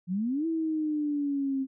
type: exponential two-way sweep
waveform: sine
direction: up then down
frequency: 171 to 329.6 to 264.6 Hz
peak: -26 dBFS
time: 0.07-1.67 s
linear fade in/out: 50 ms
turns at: 0.46 s
effects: none